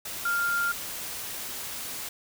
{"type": "tone in noise", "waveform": "sine", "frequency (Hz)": 1396.9, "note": "F6", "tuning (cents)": 0, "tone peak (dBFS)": -24, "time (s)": [0.25, 0.72], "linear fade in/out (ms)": 5, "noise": "white", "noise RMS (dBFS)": -36, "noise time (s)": [0.05, 2.09], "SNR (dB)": 9, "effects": []}